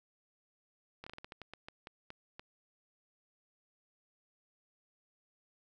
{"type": "slowing click train", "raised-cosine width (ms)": 0.3, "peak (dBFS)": -30, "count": 13, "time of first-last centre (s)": [1.04, 2.395], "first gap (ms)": 25, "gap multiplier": 1.25, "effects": []}